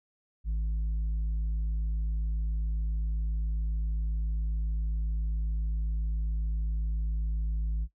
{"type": "tone with tanh clipping", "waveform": "sine", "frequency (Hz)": 53.7, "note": "A1", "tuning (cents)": -41, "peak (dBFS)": -28, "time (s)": [0.44, 7.88], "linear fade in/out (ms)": 50, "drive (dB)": 4, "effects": ["noise-tail reverb RT60 0.1 s tail -17 dB re dry"]}